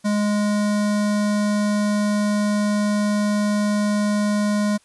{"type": "tone with notch filter", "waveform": "square", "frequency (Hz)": 207.7, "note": "G#3", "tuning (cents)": 0, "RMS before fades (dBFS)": -20, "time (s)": [0.04, 4.78], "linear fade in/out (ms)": 20, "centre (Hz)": 2800, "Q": 2, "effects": ["white hiss -58 dBFS RMS until 4.84 s", "resampled to 24000 Hz"]}